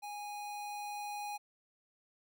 square tone with level ramp, 826 Hz, G#5, 10 cents flat, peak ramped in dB -42 to -39 dBFS, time 0.02-1.38 s, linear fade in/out 20 ms, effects none

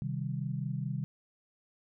sine chord, C minor, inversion none, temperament equal, 130.81 / 155.56 / 196 Hz, C3 / Eb3 / G3, 0 / 0 / 0 cents, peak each -35 / -36 / -39 dBFS, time 0.02-1.04 s, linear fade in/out 0 ms, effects none

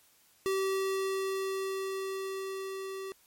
square tone with level ramp, 385.2 Hz, G4, 30 cents flat, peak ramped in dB -28 to -38 dBFS, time 0.46-3.12 s, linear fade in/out 0 ms, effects white hiss -64 dBFS RMS until 3.26 s + MP3 64 kbps

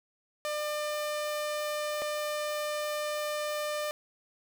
sawtooth tone pair in turn, 599 / 599 Hz, D5 / D5, +34 / +34 cents, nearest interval unison, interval 0 cents, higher neither, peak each -27 / -27 dBFS, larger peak neither, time 0.45-2.02 / 2.02-3.91 s, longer second, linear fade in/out 0 ms, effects none

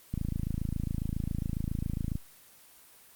click train, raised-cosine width 5 ms, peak -19 dBFS, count 56, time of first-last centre 0.14-2.155 s, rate 27.3 Hz, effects white hiss -56 dBFS RMS until 3.15 s + Opus 24 kbps

